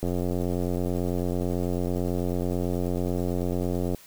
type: click train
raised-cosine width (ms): 2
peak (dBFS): -15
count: 350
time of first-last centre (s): 0.03-3.947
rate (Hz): 89.1
effects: white hiss -51 dBFS RMS until 4.06 s